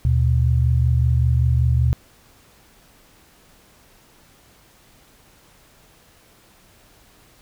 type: tone pair together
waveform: sine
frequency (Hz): 76.28 / 121.5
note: D#2 / B2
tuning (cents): -34 / -28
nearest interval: minor sixth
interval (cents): 806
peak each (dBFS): -17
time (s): 0.05-1.93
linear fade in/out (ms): 0
effects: pink hiss -53 dBFS RMS until 7.41 s